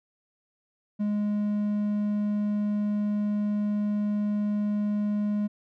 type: tone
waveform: triangle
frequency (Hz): 207.8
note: G#3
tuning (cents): +1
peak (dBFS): -22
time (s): 0.99-5.48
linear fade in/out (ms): 20
effects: none